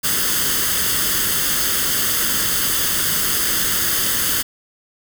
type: noise with comb filter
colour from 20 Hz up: white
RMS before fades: -19 dBFS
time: 0.03-4.43 s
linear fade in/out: 20 ms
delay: 0.62 ms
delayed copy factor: +0.65
effects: none